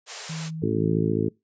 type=high-pass noise; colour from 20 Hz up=white; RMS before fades=-34 dBFS; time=0.06-0.51 s; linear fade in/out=50 ms; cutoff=400 Hz; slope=96 dB/octave
type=tone with pitch glide; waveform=sine; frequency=160 to 161.86 Hz; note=D#3 to E3; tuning=+49 to -31 cents; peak=-30 dBFS; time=0.29-1.12 s; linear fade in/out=10 ms; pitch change=+20 cents; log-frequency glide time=0.75-0.93 s
type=harmonic tone; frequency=54.4 Hz; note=A1; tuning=19 cents flat; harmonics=2 / 3 / 4 / 5 / 6 / 7 / 8; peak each=-29 / -29 / -29 / -29 / -29 / -29 / -29 dBFS; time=0.62-1.29 s; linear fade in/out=10 ms
effects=noise-tail reverb RT60 0.2 s tail -23 dB re dry + resampled to 16000 Hz